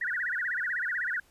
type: tone with vibrato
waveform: sine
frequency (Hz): 1679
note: G#6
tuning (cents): +18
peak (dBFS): -28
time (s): 0.01-1.2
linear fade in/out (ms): 5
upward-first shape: sine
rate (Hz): 16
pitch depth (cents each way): 270
effects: pink hiss -63 dBFS RMS until 1.3 s + resampled to 32000 Hz